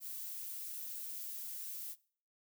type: noise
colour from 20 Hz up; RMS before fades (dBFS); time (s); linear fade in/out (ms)
violet; -44; 0-1.96; 50
effects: noise-tail reverb RT60 0.5 s tail -22 dB re dry